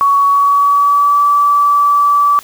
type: tone with pitch glide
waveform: sine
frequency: 1121 to 1155.2 Hz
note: C#6 to D6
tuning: +19 to -29 cents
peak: -7 dBFS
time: 0.01-2.39 s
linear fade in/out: 0 ms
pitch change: +52 cents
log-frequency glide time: 0.16-1.23 s
effects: white hiss -38 dBFS RMS until 2.43 s

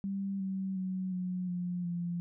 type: tone with pitch steps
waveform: sine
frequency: 196.2 / 191.39 / 186.69 / 182.11 / 177.64 / 173.29 Hz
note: G3 / G3 / F#3 / F#3 / F3 / F3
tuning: +2 / -41 / +16 / -27 / +30 / -13 cents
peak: -32 dBFS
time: 0.04-2.2 s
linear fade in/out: 0 ms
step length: 360 ms
effects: none

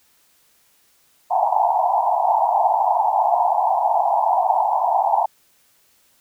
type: band-pass noise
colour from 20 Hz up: pink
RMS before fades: -18 dBFS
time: 1.3-5.26 s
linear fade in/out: 10 ms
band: 680 to 950 Hz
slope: 96 dB/octave
effects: white hiss -59 dBFS RMS until 6.2 s

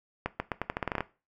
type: accelerating click train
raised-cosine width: 0.5 ms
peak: -14 dBFS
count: 12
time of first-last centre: 0.26-1.006 s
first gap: 140 ms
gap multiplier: 0.84
effects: noise-tail reverb RT60 0.3 s tail -17 dB re dry

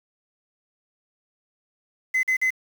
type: tone bursts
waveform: sine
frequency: 2040 Hz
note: C7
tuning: 44 cents flat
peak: -16 dBFS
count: 3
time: 2.14-2.506 s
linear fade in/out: 10 ms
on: 92 ms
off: 45 ms
effects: tanh soft clip ceiling -18 dBFS + 7-bit

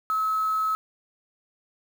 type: tone with quantisation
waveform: sine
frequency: 1289 Hz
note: E6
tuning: 39 cents flat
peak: -22 dBFS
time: 0.1-0.75 s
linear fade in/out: 0 ms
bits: 7
effects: none

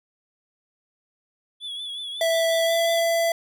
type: tone with vibrato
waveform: triangle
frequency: 3411 Hz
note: G#7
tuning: 46 cents sharp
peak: -29 dBFS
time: 1.6-3.04 s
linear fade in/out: 50 ms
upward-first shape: triangle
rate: 5.5 Hz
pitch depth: 64 cents each way
type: tone with pitch glide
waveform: square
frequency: 659.3 to 669.3 Hz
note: E5 to E5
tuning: 0 to +26 cents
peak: -20 dBFS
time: 2.21-3.32 s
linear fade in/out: 2 ms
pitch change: +26 cents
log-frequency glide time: 2.6-2.79 s
effects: none

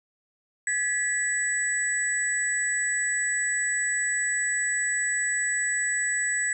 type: tone cluster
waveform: sine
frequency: 1705 / 1960 / 7890 Hz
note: G#6 / B6 / B8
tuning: +45 / -14 / -3 cents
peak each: -28 dBFS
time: 0.67-6.53 s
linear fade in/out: 2 ms
effects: none

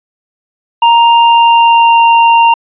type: tone with pitch glide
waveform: square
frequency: 933 to 926.6 Hz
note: A#5 to A#5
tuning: +1 to -11 cents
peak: -4 dBFS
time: 0.82-2.54 s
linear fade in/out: 5 ms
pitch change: -12 cents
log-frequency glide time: 1.17-2.01 s
effects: resampled to 8000 Hz

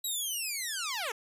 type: linear sweep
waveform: 10% pulse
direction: down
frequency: 3923 to 408.9 Hz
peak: -24 dBFS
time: 0.04-1.12 s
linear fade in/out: 5 ms
effects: resampled to 32000 Hz

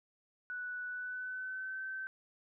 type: tone with pitch glide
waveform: sine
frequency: 1480 to 1542 Hz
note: F#6 to G6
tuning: 0 to -29 cents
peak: -38 dBFS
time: 0.5-2.07 s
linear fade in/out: 0 ms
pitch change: +71 cents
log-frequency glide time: 0.87-1.83 s
effects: none

